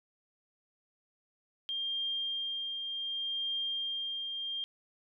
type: tone with tremolo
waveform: sine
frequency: 3200 Hz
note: G7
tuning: 35 cents sharp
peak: -31 dBFS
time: 1.69-4.64 s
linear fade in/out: 0 ms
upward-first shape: triangle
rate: 0.67 Hz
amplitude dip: 40%
effects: none